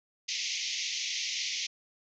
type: band-pass noise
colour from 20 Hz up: white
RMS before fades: -34 dBFS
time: 0.28-1.67 s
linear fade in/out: 10 ms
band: 2000 to 6500 Hz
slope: 96 dB/octave
effects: none